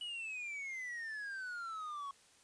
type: exponential sweep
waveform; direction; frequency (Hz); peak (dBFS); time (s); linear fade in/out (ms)
triangle; down; 2960 to 1100; -39; 0.01-2.11; 2
effects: white hiss -65 dBFS RMS until 2.43 s + resampled to 22050 Hz